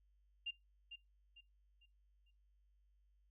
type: tone with echo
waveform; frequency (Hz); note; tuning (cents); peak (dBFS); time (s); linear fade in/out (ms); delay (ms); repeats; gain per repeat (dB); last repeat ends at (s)
sine; 2794; F7; 0; -39; 0.46-0.51; 10; 450; 4; -9; 2.31
effects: noise-tail reverb RT60 0.2 s tail -22 dB re dry + added 50 Hz sine -70 dBFS peak until 3.3 s

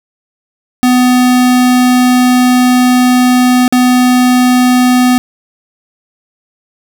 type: tone with dropouts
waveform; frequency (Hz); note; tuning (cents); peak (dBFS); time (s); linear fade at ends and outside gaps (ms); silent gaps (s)
square; 250; B3; +21; -6; 0.83-5.18; 0; 3.679-3.725
effects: none

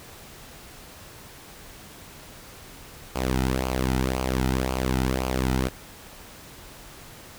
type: tone with flanger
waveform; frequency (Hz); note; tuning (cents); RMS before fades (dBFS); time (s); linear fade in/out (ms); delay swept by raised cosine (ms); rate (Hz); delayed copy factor
sawtooth; 64.5; C2; -24; -25; 3.15-5.69; 10; 0.53 to 1.83; 1.9; -0.65
effects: pink hiss -45 dBFS RMS until 7.38 s

